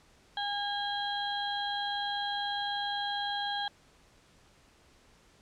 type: harmonic tone with a mistuned harmonic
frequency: 814 Hz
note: G#5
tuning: 35 cents flat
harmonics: 1 / 2 / 4 / 5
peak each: -34 / -38 / -36 / -41 dBFS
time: 0.37-3.68 s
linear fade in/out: 2 ms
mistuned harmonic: 5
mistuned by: -26 cents
effects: pink hiss -62 dBFS RMS until 5.41 s + low-pass 8000 Hz 12 dB/octave

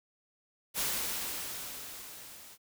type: noise with level ramp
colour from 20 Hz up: white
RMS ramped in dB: -31 to -52 dBFS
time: 0.74-2.58 s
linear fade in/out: 50 ms
effects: none

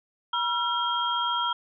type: tone cluster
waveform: sine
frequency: 964 / 1359 / 3227 Hz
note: B5 / F6 / G7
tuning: -42 / -48 / +50 cents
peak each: -28 / -28 / -29 dBFS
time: 0.33-1.53 s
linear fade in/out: 5 ms
effects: none

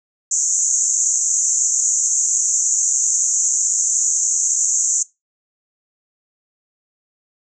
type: band-pass noise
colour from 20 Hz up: white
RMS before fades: -18 dBFS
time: 0.31-5.03 s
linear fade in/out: 5 ms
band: 6300 to 7400 Hz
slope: 96 dB/octave
effects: noise-tail reverb RT60 0.2 s tail -20 dB re dry

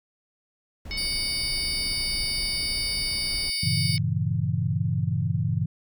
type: noise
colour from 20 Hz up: brown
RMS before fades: -36 dBFS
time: 0.85-3.5 s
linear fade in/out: 5 ms
type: harmonic tone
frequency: 740 Hz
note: F#5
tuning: in tune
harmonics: 3 / 4 / 5 / 6 / 7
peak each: -33 / -42 / -41 / -38 / -35 dBFS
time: 0.91-3.98 s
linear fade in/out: 0 ms
type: tone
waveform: 35% pulse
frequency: 4699 Hz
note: D8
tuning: in tune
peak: -26 dBFS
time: 0.97-3.97 s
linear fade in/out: 10 ms
type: chord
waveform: sine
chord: G diminished seventh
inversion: none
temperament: equal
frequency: 98 / 116.54 / 138.59 / 164.81 Hz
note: G2 / Bb2 / Db3 / Fb3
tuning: 0 / 0 / 0 / 0 cents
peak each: -28 dBFS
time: 3.63-5.66 s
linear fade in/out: 5 ms
effects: none

